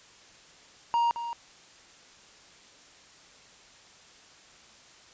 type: tone with echo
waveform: triangle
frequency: 939 Hz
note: A#5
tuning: 12 cents sharp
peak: -20 dBFS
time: 0.94-1.11 s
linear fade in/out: 0 ms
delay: 220 ms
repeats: 1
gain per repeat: -10 dB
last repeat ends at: 1.33 s
effects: white hiss -54 dBFS RMS until 5.13 s + resampled to 16000 Hz